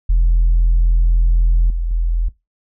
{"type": "tone with level steps", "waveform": "sine", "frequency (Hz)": 41.93, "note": "E1", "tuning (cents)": 30, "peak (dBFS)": [-8, -16, -13], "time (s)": [0.09, 2.29], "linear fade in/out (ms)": 10, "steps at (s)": [1.7, 1.91], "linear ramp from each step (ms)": 2, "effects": ["noise-tail reverb RT60 0.2 s tail -19 dB re dry", "tanh soft clip ceiling -7 dBFS"]}